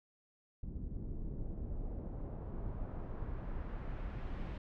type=noise with low-pass filter sweep; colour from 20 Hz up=brown; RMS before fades=-41 dBFS; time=0.63-4.58 s; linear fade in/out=5 ms; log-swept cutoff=270 to 2900 Hz; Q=0.97; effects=none